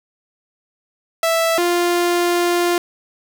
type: tone pair in turn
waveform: sawtooth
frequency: 659.3 / 349.3 Hz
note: E5 / F4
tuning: 0 / 0 cents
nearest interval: major seventh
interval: 1100 cents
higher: first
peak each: -11 dBFS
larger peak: neither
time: 1.23-1.58 / 1.58-2.78 s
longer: second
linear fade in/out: 2 ms
effects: none